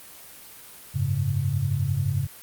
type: chord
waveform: sine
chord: F# suspended second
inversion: none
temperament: equal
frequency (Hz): 92.5 / 103.83 / 138.59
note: F#2 / G#2 / C#3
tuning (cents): 0 / 0 / 0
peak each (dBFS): -29 / -26 / -25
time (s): 0.94-2.27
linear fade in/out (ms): 20
effects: white hiss -45 dBFS RMS until 2.42 s + Opus 32 kbps